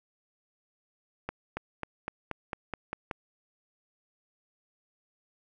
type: accelerating click train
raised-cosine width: 0.5 ms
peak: -18 dBFS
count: 9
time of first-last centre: 1.29-3.112 s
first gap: 280 ms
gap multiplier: 0.94
effects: none

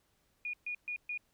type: tone bursts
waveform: sine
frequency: 2446 Hz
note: D#7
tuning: 30 cents flat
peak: -35 dBFS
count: 4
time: 0.45-1.176 s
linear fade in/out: 2 ms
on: 84 ms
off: 130 ms
effects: pink hiss -74 dBFS RMS until 1.33 s

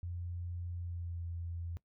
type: tone with pitch glide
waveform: sine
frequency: 87.31 to 85.12 Hz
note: F2 to F2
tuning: 0 to -44 cents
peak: -38 dBFS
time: 0.03-1.77 s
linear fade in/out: 0 ms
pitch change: -44 cents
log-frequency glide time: 0.76-1.23 s
effects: noise-tail reverb RT60 0.1 s tail -19 dB re dry

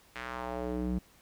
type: tone with band-pass filter sweep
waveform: square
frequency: 61.74 Hz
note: B1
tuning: in tune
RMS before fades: -35 dBFS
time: 0.15-0.99 s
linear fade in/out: 10 ms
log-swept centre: 2100 to 180 Hz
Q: 1.6
effects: pink hiss -61 dBFS RMS until 1.21 s

